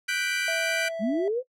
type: chord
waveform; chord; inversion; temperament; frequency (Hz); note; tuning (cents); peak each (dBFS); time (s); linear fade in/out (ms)
35% pulse; G major seventh; third; equal; 1480 / 1568 / 1975.5 / 2349; F#6 / G6 / B6 / D7; 0 / 0 / 0 / 0; -28 / -31 / -33 / -28; 0.08-0.89; 10
type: tone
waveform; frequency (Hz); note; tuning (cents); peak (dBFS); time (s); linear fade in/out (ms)
triangle; 659.3; E5; 0; -27; 0.48-1.28; 2
type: linear sweep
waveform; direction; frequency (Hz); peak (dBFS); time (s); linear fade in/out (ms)
sine; up; 185 to 523.3; -23; 0.99-1.43; 50
effects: noise-tail reverb RT60 0.1 s tail -19 dB re dry + low-pass 11000 Hz 12 dB/octave